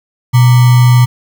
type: tone with sample-and-hold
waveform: sine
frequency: 123.3 Hz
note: B2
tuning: 2 cents flat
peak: -3 dBFS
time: 0.33-1.06 s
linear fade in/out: 20 ms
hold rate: 1050 Hz
effects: none